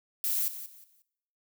violet noise with echo, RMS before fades -29 dBFS, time 0.24-0.48 s, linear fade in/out 0 ms, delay 180 ms, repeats 3, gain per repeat -12 dB, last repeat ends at 1.02 s, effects noise-tail reverb RT60 0.8 s tail -20 dB re dry

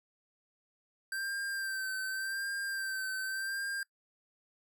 square tone with vibrato, 1568 Hz, G6, in tune, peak -35 dBFS, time 1.12-3.83 s, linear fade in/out 2 ms, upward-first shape sine, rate 0.87 Hz, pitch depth 37 cents each way, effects noise-tail reverb RT60 0.1 s tail -22 dB re dry

